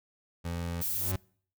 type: tone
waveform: 25% pulse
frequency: 85.5 Hz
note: F2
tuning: 36 cents flat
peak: -29 dBFS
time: 0.44-0.83 s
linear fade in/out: 20 ms
type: tone with exponential growth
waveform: 40% pulse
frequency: 93.5 Hz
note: F#2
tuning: 19 cents sharp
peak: -26 dBFS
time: 0.8-1.16 s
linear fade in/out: 5 ms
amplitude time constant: 78 ms
type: noise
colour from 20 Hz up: violet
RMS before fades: -32 dBFS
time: 0.81-1.12 s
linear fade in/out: 10 ms
effects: noise-tail reverb RT60 0.5 s tail -24 dB re dry